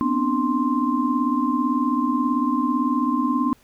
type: tone cluster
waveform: sine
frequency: 242.6 / 260.8 / 298.1 / 1050 Hz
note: B3 / C4 / D4 / C6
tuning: -31 / -5 / +26 / +6 cents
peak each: -24 dBFS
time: 0.01-3.53 s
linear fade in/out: 0 ms
effects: pink hiss -57 dBFS RMS until 3.63 s